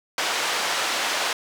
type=band-pass noise; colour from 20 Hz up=pink; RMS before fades=-25 dBFS; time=0.18-1.33 s; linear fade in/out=2 ms; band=730 to 6300 Hz; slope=12 dB/octave; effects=none